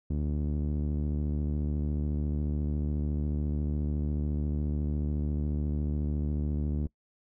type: tone with low-pass filter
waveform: sawtooth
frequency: 74.1 Hz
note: D2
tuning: 16 cents sharp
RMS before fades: -30 dBFS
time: 0.1-6.87 s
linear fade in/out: 5 ms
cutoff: 270 Hz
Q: 1.4
effects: noise-tail reverb RT60 0.1 s tail -23 dB re dry